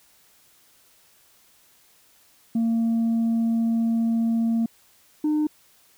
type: tone pair in turn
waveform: sine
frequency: 228.7 / 303.4 Hz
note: A#3 / D#4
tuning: -33 / -44 cents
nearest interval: perfect fourth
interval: 489 cents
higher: second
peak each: -17 dBFS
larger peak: neither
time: 2.55-4.66 / 5.24-5.47 s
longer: first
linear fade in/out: 5 ms
effects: tanh soft clip ceiling -18 dBFS + white hiss -58 dBFS RMS until 5.97 s